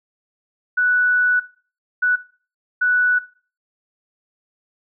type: tone bursts at uneven times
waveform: sine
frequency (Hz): 1480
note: F#6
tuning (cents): 0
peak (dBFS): -14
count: 3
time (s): 0.77-1.4 / 2.02-2.16 / 2.81-3.19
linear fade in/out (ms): 10
effects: noise-tail reverb RT60 0.4 s tail -18 dB re dry